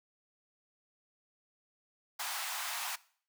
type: high-pass noise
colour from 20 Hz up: pink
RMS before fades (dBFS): -38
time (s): 2.19-2.96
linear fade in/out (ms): 10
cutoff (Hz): 740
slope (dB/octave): 48
effects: noise-tail reverb RT60 0.5 s tail -20 dB re dry